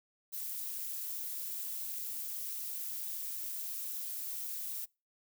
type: noise with amplitude modulation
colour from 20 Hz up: violet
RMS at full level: -37 dBFS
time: 0.32-4.86 s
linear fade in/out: 20 ms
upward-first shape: sine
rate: 249 Hz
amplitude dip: 60%
effects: noise-tail reverb RT60 0.3 s tail -26 dB re dry